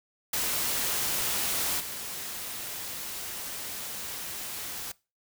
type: noise with level steps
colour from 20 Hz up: white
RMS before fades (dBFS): -29 / -37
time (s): 0.33-4.92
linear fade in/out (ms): 5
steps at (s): 1.79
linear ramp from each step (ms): 20
effects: noise-tail reverb RT60 0.3 s tail -22 dB re dry